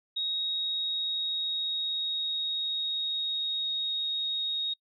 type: tone with pitch glide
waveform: sine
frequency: 3773 to 3749 Hz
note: A#7 to A#7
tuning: +20 to +9 cents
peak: -28 dBFS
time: 0.16-4.74 s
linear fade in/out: 10 ms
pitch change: -11 cents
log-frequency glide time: 0.48-3.85 s
effects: noise-tail reverb RT60 0.1 s tail -26 dB re dry